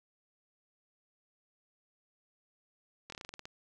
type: slowing click train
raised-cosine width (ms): 0.2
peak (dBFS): -27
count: 10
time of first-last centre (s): 3.1-3.455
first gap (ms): 23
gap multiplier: 1.13
effects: none